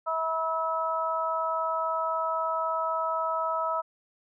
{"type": "harmonic tone", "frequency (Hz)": 323.8, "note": "E4", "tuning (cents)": -31, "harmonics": [2, 3, 4], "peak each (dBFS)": [-31, -31, -29], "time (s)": [0.06, 3.82], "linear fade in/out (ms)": 20, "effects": []}